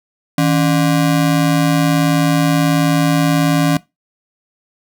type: ring-modulated tone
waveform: square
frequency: 220 Hz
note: A3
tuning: in tune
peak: -9 dBFS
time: 0.38-3.77 s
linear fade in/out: 0 ms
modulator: 59.3 Hz
effects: noise-tail reverb RT60 0.2 s tail -20 dB re dry